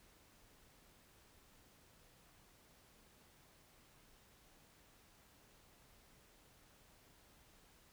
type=silence; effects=pink hiss -67 dBFS RMS until 7.92 s